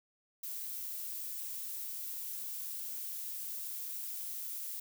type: noise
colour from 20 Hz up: violet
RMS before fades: -41 dBFS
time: 0.43-4.8 s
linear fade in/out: 5 ms
effects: none